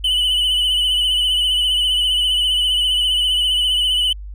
triangle tone with vibrato, 2989 Hz, F#7, 17 cents sharp, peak -13 dBFS, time 0.04-4.13 s, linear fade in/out 5 ms, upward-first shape sine, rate 15 Hz, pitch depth 44 cents each way, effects added 50 Hz sine -29 dBFS peak until 4.34 s

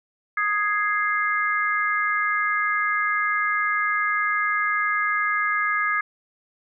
sine chord, Ab major, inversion second, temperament equal, 1244.5 / 1661.2 / 2093 Hz, Eb6 / Ab6 / C7, 0 / 0 / 0 cents, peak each -24 / -24 / -26 dBFS, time 0.37-6.01 s, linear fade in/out 5 ms, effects none

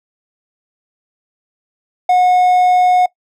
triangle tone, 727 Hz, F#5, 31 cents flat, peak -6 dBFS, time 2.09-3.06 s, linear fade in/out 5 ms, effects noise-tail reverb RT60 0.1 s tail -21 dB re dry

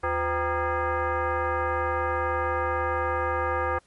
sine tone with frequency modulation, 353.6 Hz, F4, 22 cents sharp, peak -23 dBFS, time 0.03-3.79 s, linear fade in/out 10 ms, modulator 431 Hz, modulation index 3, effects pink hiss -63 dBFS RMS until 3.86 s + MP3 48 kbps

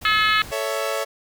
pink noise, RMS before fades -38 dBFS, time 0.01-0.52 s, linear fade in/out 10 ms
harmonic tone, 428.8 Hz, A4, 45 cents flat, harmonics 3 / 4 / 5 / 6 / 7 / 8 / 9 / 10, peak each -20 / -22 / -24 / -26 / -27 / -28 / -29 / -30 dBFS, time 0.05-0.42 s, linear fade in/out 2 ms
sawtooth chord, A major, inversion none, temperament equal with one note detuned, 440 / 558.2 / 659.3 Hz, A4 / C#5 / E5, 0 / +12 / 0 cents, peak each -25 / -22 / -24 dBFS, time 0.51-1.05 s, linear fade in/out 20 ms
effects none

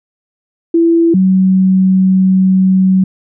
sine tone pair in turn, 334.1 / 188.27 Hz, E4 / F#3, +23 / +30 cents, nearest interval minor seventh, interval 993 cents, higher first, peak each -6 dBFS, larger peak neither, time 0.74-1.14 / 1.14-3.04 s, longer second, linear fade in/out 5 ms, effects none

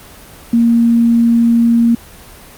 sine tone, 233.1 Hz, A#3, in tune, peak -7 dBFS, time 0.53-1.95 s, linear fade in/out 5 ms, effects pink hiss -37 dBFS RMS until 2.57 s + Opus 24 kbps

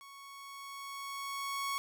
sawtooth tone with level ramp, 1108.7 Hz, C#6, in tune, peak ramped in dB -47 to -29 dBFS, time 0.01-1.78 s, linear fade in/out 0 ms, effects none

